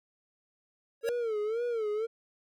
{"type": "tone with exponential growth", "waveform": "square", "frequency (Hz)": 554, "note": "C#5", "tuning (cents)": -1, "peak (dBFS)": -27, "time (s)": [1.01, 1.09], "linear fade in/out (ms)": 1, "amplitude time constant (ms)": 16}
{"type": "tone with vibrato", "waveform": "triangle", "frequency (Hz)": 449.5, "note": "A4", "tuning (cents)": 37, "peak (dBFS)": -27, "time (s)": [1.03, 2.07], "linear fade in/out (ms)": 20, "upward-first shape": "sine", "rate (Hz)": 2, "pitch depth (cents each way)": 130}
{"effects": []}